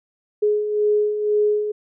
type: beating tone pair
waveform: sine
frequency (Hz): 418 / 420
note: G#4 / G#4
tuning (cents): +11 / +19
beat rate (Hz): 2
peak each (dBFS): -25 / -17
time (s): 0.42-1.72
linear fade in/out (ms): 10
effects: none